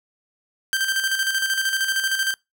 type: tone with tremolo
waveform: sawtooth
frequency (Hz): 1568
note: G6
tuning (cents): 0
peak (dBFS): -15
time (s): 0.73-2.34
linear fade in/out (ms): 0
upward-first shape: square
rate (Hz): 13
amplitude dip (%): 50
effects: noise-tail reverb RT60 0.2 s tail -24 dB re dry